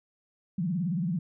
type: tone with vibrato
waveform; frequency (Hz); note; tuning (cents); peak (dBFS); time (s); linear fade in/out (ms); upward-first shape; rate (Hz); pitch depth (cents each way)
sine; 174.61; F3; 0; -26; 0.58-1.19; 5; sine; 18; 210
effects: none